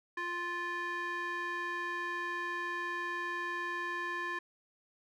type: tone with band-pass filter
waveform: square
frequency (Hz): 349.2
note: F4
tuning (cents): 0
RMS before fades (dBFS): -37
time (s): 0.17-4.39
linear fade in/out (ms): 5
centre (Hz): 1500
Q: 4.8
effects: none